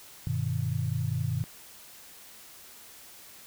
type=chord; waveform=sine; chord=G augmented; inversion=none; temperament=just; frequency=98 / 122.5 / 153.12 Hz; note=G2 / B2 / D#3; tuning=0 / -14 / -27 cents; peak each=-32 / -30 / -32 dBFS; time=0.27-1.44 s; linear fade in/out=0 ms; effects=white hiss -50 dBFS RMS until 3.46 s